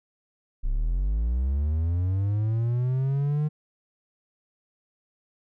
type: linear sweep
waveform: triangle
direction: up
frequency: 30.51 to 152.9 Hz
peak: -20 dBFS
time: 0.63-3.49 s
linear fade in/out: 20 ms
effects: none